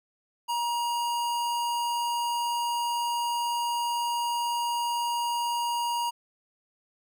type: tone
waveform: square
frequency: 949 Hz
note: A#5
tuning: 31 cents sharp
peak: -27 dBFS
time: 0.48-6.11 s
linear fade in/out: 20 ms
effects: none